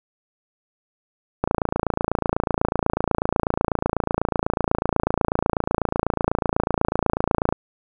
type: click train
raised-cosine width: 1 ms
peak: -5 dBFS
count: 172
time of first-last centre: 1.44-7.525 s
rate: 28.1 Hz
effects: none